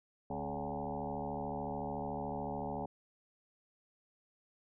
sine tone with frequency modulation, 493.9 Hz, B4, in tune, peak -36 dBFS, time 0.3-2.86 s, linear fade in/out 5 ms, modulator 73.7 Hz, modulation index 5.2, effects none

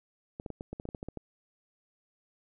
clicks, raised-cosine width 2 ms, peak -25 dBFS, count 12, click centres 0.399 / 0.462 / 0.503 / 0.609 / 0.73 / 0.799 / 0.854 / 0.889 / 0.948 / 1.029 / 1.086 / 1.173 s, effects none

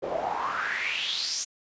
pink noise with band-pass filter sweep, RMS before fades -30 dBFS, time 0.02-1.45 s, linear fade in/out 20 ms, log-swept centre 490 to 6600 Hz, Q 5.4, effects resampled to 16000 Hz

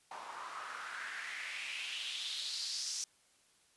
white noise with band-pass filter sweep, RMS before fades -42 dBFS, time 0.11-3.04 s, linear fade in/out 2 ms, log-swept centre 870 to 5900 Hz, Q 4, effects white hiss -69 dBFS RMS until 3.76 s + resampled to 24000 Hz

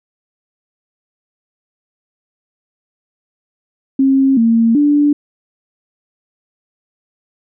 sine tone with pitch steps, 269.2 / 228.7 / 291.9 Hz, C4 / A#3 / D4, +49 / -33 / -10 cents, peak -8 dBFS, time 3.99-5.13 s, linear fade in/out 5 ms, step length 380 ms, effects none

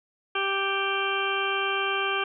harmonic tone, 392 Hz, G4, in tune, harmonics 1 / 2 / 3 / 4 / 6 / 7 / 8, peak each -31 / -34 / -30 / -31 / -32 / -34 / -33 dBFS, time 0.35-2.24 s, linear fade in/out 5 ms, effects none

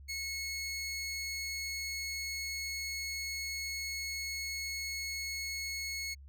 20% pulse tone, 2187 Hz, C#7, 24 cents flat, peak -31 dBFS, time 0.08-6.15 s, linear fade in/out 20 ms, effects added 69 Hz sine -49 dBFS peak until 6.28 s

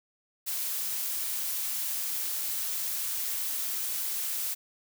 blue noise, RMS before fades -32 dBFS, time 0.46-4.55 s, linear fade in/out 20 ms, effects none

